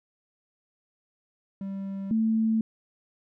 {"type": "tone pair in turn", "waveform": ["triangle", "sine"], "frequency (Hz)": [195.2, 222], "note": ["G3", "A3"], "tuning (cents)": [-7, 16], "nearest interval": "major second", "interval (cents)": 223, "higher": "second", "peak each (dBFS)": [-29, -21], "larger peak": "second", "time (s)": [[1.61, 2.11], [2.11, 2.61]], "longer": "neither", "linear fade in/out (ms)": 2, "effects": []}